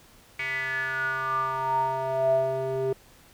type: tone with band-pass filter sweep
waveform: square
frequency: 132.4 Hz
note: C3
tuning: 21 cents sharp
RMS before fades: -27 dBFS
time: 0.39-2.93 s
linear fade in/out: 5 ms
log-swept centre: 2200 to 450 Hz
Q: 9.4
effects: pink hiss -55 dBFS RMS until 3.33 s